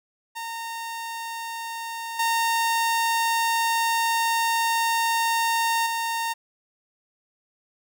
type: tone with level steps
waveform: sawtooth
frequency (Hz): 918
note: A#5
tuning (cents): -27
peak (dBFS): -27 / -17 / -21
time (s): 0.35-6.34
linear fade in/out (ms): 20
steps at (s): 2.19 / 5.86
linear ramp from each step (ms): 5
effects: none